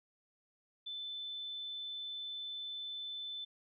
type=tone; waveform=sine; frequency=3520 Hz; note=A7; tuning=in tune; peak=-40 dBFS; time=0.86-3.45 s; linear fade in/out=10 ms; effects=none